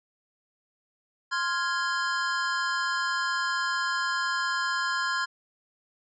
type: chord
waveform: square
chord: F minor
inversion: second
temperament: equal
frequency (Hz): 1046.5 / 1396.9 / 1661.2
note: C6 / F6 / Ab6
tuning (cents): 0 / 0 / 0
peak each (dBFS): -31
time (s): 1.31-5.26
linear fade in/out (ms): 20
effects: resampled to 16000 Hz